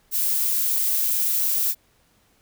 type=noise; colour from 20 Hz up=violet; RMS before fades=-22 dBFS; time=0.11-1.75 s; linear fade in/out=50 ms; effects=pink hiss -62 dBFS RMS until 2.41 s